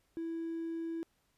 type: tone with hard clipping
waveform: triangle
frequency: 330 Hz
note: E4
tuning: 2 cents sharp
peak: -36 dBFS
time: 0.17-1.03 s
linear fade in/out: 0 ms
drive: 4 dB
effects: pink hiss -75 dBFS RMS until 1.37 s + resampled to 32000 Hz